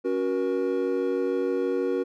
triangle chord, F# major, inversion second, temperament equal with one note detuned, 277.2 / 370 / 476.2 Hz, C#4 / F#4 / A#4, 0 / 0 / +37 cents, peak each -28 / -25 / -25 dBFS, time 0.04-2.04 s, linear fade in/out 20 ms, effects none

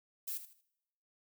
violet noise with echo, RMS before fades -39 dBFS, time 0.27-0.38 s, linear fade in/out 10 ms, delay 78 ms, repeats 3, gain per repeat -11 dB, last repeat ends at 0.614 s, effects noise-tail reverb RT60 0.9 s tail -24 dB re dry

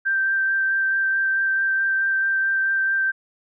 sine tone with vibrato, 1568 Hz, G6, in tune, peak -18 dBFS, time 0.05-3.12 s, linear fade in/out 20 ms, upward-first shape sine, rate 4.6 Hz, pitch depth 11 cents each way, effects none

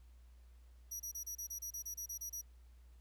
sawtooth tone bursts, 5800 Hz, F#8, 35 cents flat, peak -39 dBFS, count 13, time 0.91-2.415 s, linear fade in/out 10 ms, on 89 ms, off 29 ms, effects added 60 Hz sine -57 dBFS peak until 3 s + pink hiss -75 dBFS RMS until 3 s

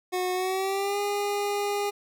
25% pulse tone with pitch glide, 365.3 to 407.7 Hz, F#4 to G#4, -22 to -32 cents, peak -22 dBFS, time 0.12-1.91 s, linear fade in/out 20 ms, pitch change +190 cents, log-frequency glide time 0.33-0.99 s, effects none

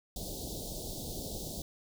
pink band-stop noise, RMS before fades -40 dBFS, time 0.16-1.62 s, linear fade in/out 2 ms, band 740 to 3600 Hz, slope 48 dB/octave, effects none

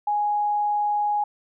sine tone, 830.6 Hz, G#5, in tune, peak -20 dBFS, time 0.07-1.24 s, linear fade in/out 5 ms, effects none

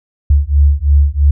sine beating tone pair, 70.3 / 73.3 Hz, C#2 / D2, +25 / -3 cents, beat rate 3 Hz, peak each -10 dBFS, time 0.3-1.31 s, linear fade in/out 5 ms, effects none

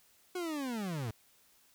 40% pulse linear sweep, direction down, 370 to 102.1 Hz, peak -34 dBFS, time 0.35-1.11 s, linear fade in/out 5 ms, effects white hiss -66 dBFS RMS until 1.74 s

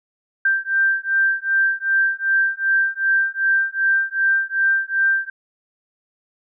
sine beating tone pair, 1573 / 1575.6 Hz, G6 / G6, +6 / +8 cents, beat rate 2.6 Hz, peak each -19 dBFS, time 0.45-5.3 s, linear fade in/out 5 ms, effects none

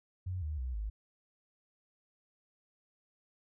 sine tone with pitch steps, 91.6 / 76.14 / 63.29 / 52.61 Hz, F#2 / D#2 / B1 / G#1, -17 / -37 / +43 / +23 cents, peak -34 dBFS, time 0.26-0.9 s, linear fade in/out 10 ms, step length 160 ms, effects none

